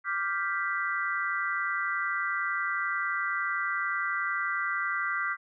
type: chord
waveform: sine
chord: G dominant seventh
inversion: second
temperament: equal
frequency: 1174.7 / 1396.9 / 1568 / 1975.5 Hz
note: D6 / F6 / G6 / B6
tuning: 0 / 0 / 0 / 0 cents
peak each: -33 dBFS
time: 0.04-5.37 s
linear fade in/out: 50 ms
effects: none